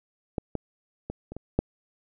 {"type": "clicks", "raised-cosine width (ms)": 2, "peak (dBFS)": [-14, -15, -19, -25, -23, -8], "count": 6, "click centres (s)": [0.382, 0.553, 1.1, 1.32, 1.366, 1.59], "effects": []}